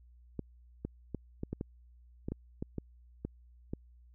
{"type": "clicks", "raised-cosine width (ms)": 3, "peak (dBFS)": -23, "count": 12, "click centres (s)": [0.393, 0.85, 1.147, 1.434, 1.53, 1.611, 2.285, 2.32, 2.625, 2.783, 3.25, 3.735], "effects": ["added 60 Hz sine -56 dBFS peak until 4.14 s"]}